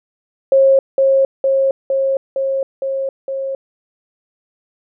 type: tone with echo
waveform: sine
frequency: 540 Hz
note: C#5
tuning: 45 cents flat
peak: -7 dBFS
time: 0.52-0.79 s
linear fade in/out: 2 ms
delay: 460 ms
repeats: 6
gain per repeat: -2 dB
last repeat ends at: 3.55 s
effects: none